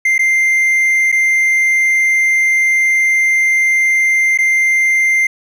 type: tone with dropouts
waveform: triangle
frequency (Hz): 2093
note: C7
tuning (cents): 0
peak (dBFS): -8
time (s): 0.05-5.27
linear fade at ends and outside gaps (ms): 5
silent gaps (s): 0.181-0.191 / 1.118-1.124 / 4.376-4.386
effects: none